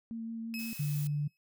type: tone with vibrato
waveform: sine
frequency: 227.3 Hz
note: A#3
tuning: 43 cents flat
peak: -36 dBFS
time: 0.11-0.73 s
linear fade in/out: 0 ms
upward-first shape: triangle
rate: 5.9 Hz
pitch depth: 14 cents each way
type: tone with exponential decay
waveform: 30% pulse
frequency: 2570 Hz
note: E7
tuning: 45 cents flat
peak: -35 dBFS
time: 0.54-1.37 s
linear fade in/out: 0 ms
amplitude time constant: 180 ms
type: noise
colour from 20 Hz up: blue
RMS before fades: -45 dBFS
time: 0.59-1.07 s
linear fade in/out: 0 ms
type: tone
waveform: sine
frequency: 146.83 Hz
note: D3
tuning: in tune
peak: -29 dBFS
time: 0.79-1.28 s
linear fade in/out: 10 ms
effects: noise-tail reverb RT60 0.1 s tail -23 dB re dry